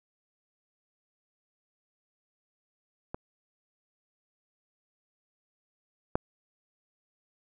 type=clicks; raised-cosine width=1 ms; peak=-21 / -11 dBFS; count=2; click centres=3.145 / 6.155 s; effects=none